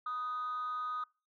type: tone with frequency modulation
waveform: sine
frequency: 1244.5 Hz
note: D#6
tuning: in tune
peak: -33 dBFS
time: 0.06-1.04 s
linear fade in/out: 5 ms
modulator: 257 Hz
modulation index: 0.29
effects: noise-tail reverb RT60 0.3 s tail -26 dB re dry + tanh soft clip ceiling -32 dBFS